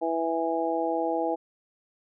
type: harmonic tone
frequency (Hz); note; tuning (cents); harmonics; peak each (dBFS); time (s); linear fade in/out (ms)
164.81; E3; 0; 2 / 3 / 4 / 5; -30 / -30 / -30 / -30; 0.01-1.36; 20
effects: none